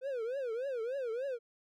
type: tone with vibrato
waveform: triangle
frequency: 498.5 Hz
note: B4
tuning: 16 cents sharp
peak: -32 dBFS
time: 0.01-1.39 s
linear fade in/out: 50 ms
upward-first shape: triangle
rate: 3.4 Hz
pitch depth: 240 cents each way
effects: none